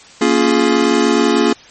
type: chord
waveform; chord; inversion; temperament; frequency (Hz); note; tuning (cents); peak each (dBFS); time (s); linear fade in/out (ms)
square; Bb minor seventh; none; just; 233.1 / 279.7 / 349.6 / 419.5; Bb3 / Db4 / F4 / Ab4; 0 / +16 / +2 / +17; -17; 0.21-1.53; 5
effects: white hiss -41 dBFS RMS until 1.7 s + MP3 32 kbps